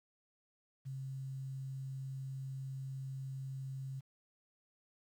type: tone with quantisation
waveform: sine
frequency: 133.9 Hz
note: C3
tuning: 40 cents sharp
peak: -40 dBFS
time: 0.85-4.01 s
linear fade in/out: 20 ms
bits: 11
effects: none